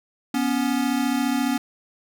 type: tone pair together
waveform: square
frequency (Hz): 244.6 / 279.1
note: B3 / C#4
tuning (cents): -16 / +12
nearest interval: major second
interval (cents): 228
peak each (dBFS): -24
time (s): 0.34-1.58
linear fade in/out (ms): 5
effects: none